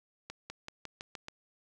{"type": "accelerating click train", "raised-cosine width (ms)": 0.2, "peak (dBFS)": -24, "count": 7, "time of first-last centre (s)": [0.3, 1.284], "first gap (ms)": 200, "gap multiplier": 0.92, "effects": []}